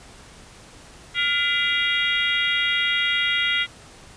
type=harmonic tone with a mistuned harmonic; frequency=470 Hz; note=A#4; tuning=14 cents sharp; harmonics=3 / 4 / 5 / 6 / 7 / 8; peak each=-27 / -23 / -29 / -29 / -25 / -31 dBFS; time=1.14-3.67 s; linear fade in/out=50 ms; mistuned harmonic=4; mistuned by=+120 cents; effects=pink hiss -46 dBFS RMS until 4.16 s + resampled to 22050 Hz